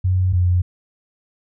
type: tone pair in turn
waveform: sine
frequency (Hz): 92.3 / 89.47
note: F#2 / F2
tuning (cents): -4 / +42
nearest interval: minor second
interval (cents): 54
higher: first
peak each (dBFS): -14 / -13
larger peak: second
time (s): 0.04-0.33 / 0.33-0.62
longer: neither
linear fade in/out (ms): 10
effects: none